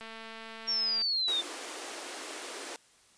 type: click train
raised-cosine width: 0.3 ms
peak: -29 dBFS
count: 227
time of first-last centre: 0.01-1.019 s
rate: 224 Hz
type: linear sweep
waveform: sine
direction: down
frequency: 5588 to 3525 Hz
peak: -27 dBFS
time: 0.67-1.42 s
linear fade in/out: 20 ms
type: high-pass noise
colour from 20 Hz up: pink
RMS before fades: -41 dBFS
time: 1.28-2.76 s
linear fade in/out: 0 ms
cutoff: 290 Hz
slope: 48 dB/octave
effects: white hiss -62 dBFS RMS until 3.17 s + resampled to 22050 Hz